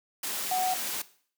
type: tone in noise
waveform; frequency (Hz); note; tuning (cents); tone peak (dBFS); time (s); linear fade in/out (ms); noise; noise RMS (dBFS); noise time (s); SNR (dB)
sine; 741; F#5; +2; -25; 0.51-0.74; 5; white; -33; 0.23-1.02; +5
effects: noise-tail reverb RT60 0.5 s tail -17 dB re dry + high-pass 200 Hz 12 dB/octave